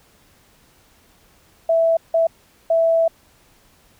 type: tone bursts at uneven times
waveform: sine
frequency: 659 Hz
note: E5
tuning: 1 cent flat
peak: -13 dBFS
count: 3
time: 1.69-1.97 / 2.14-2.27 / 2.7-3.08 s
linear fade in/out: 5 ms
effects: pink hiss -55 dBFS RMS until 3.99 s